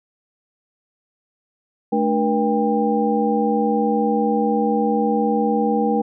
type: tone cluster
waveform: sine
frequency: 217.6 / 297.5 / 478.2 / 796 Hz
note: A3 / D4 / A#4 / G5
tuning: -19 / +22 / +44 / +26 cents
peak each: -20 / -24 / -21 / -22 dBFS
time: 1.92-6.02 s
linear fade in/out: 10 ms
effects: none